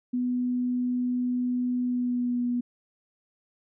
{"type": "tone with pitch glide", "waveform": "sine", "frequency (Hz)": [247.9, 243.5], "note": ["B3", "B3"], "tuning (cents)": [7, -24], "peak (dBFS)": -24, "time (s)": [0.13, 2.61], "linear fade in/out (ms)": 10, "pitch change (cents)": -31, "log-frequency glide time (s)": [1.82, 2.43], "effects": []}